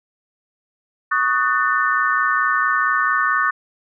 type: chord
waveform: sine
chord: D# half-diminished seventh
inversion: third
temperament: just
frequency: 1120.1 / 1244.5 / 1493.4 / 1792.1 Hz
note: C#6 / D#6 / F#6 / A6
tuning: +18 / 0 / +16 / +31 cents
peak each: -21 dBFS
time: 1.11-3.51 s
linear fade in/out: 10 ms
effects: none